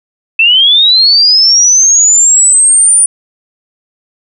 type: linear sweep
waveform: sine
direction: up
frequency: 2616 to 9450 Hz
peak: -3 dBFS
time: 0.39-3.06 s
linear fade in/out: 5 ms
effects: none